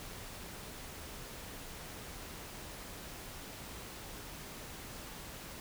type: silence
effects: pink hiss -47 dBFS RMS until 5.6 s